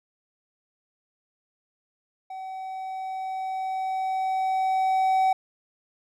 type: tone with level ramp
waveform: triangle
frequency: 759 Hz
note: F#5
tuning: 44 cents sharp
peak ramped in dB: -32 to -16 dBFS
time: 2.3-5.33 s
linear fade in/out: 5 ms
effects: none